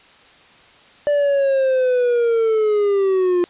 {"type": "linear sweep", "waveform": "triangle", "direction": "down", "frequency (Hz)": [587.3, 349.2], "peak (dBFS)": -12, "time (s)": [1.07, 3.44], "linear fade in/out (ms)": 0, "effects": ["white hiss -48 dBFS RMS until 3.49 s", "resampled to 8000 Hz"]}